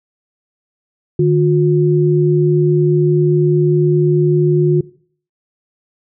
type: tone pair together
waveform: sine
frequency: 150.8 / 358.7 Hz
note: D3 / F4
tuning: +46 / +46 cents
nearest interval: octave + minor third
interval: 1500 cents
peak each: -12 dBFS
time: 1.19-4.81 s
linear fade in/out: 5 ms
effects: noise-tail reverb RT60 0.5 s tail -20 dB re dry